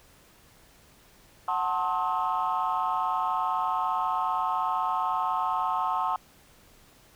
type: chord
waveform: sine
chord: F# diminished seventh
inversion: none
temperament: just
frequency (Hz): 740 / 888 / 1065.6 / 1278.7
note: F#5 / A5 / C6 / Eb6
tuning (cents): 0 / +16 / +31 / +47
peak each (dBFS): -30 / -29 / -28 / -31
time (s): 1.48-6.16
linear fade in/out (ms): 2
effects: tanh soft clip ceiling -18 dBFS + pink hiss -57 dBFS RMS until 7.15 s